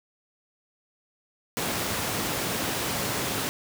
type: high-pass noise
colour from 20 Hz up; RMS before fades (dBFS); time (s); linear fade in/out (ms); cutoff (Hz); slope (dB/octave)
pink; -29; 1.57-3.49; 0; 120; 12
effects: none